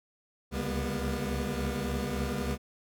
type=tone cluster; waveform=25% pulse; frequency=68.5 / 72 / 200 / 233.6 / 244.7 Hz; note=C#2 / D2 / G3 / A#3 / B3; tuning=-20 / -34 / +35 / +4 / -16 cents; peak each=-32 / -34 / -32 / -36 / -33 dBFS; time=0.51-2.58 s; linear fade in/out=50 ms; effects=none